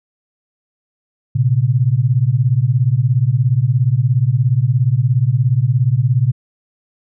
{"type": "beating tone pair", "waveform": "sine", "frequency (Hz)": [116.54, 133.54], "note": ["A#2", "C3"], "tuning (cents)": [0, 36], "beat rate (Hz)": 17, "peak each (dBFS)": -14, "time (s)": [1.35, 6.32], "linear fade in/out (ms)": 10, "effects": []}